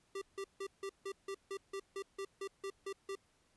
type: tone bursts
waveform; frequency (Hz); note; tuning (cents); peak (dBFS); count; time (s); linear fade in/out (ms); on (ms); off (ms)
square; 392; G4; 0; -40; 14; 0.15-3.154; 5; 66; 160
effects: pink hiss -73 dBFS RMS until 3.56 s + resampled to 24000 Hz